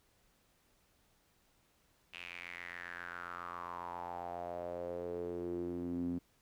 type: tone with band-pass filter sweep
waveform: sawtooth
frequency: 87.4 Hz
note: F2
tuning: 2 cents sharp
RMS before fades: -42 dBFS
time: 2.13-6.19 s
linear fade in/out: 10 ms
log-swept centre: 2700 to 240 Hz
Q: 5.6
effects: pink hiss -72 dBFS RMS until 6.41 s